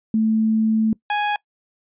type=tone pair in turn; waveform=sine / sawtooth; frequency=220 / 830.6 Hz; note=A3 / G#5; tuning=0 / 0 cents; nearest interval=octave + major seventh; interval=2300 cents; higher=second; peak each=-15 dBFS; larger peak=neither; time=0.14-0.93 / 1.1-1.36 s; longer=first; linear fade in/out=2 ms; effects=noise-tail reverb RT60 0.1 s tail -22 dB re dry + resampled to 8000 Hz